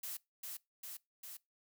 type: noise with echo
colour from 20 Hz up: blue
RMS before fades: -43 dBFS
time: 0.03-0.17 s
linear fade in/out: 5 ms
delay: 400 ms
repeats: 3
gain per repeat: -2 dB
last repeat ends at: 1.37 s
effects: noise-tail reverb RT60 0.2 s tail -22 dB re dry